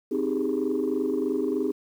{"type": "chord", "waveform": "sine", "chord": "Ab major seventh", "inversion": "first", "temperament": "equal", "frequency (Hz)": [261.6, 311.1, 392, 415.3], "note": ["C4", "Eb4", "G4", "Ab4"], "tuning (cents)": [0, 0, 0, 0], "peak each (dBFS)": -28, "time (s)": [0.11, 1.72], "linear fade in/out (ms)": 10, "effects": ["tanh soft clip ceiling -17 dBFS", "9-bit"]}